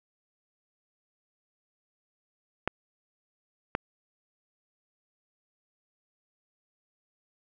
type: clicks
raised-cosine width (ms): 0.5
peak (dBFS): -11 / -11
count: 2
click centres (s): 2.676 / 3.751
effects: none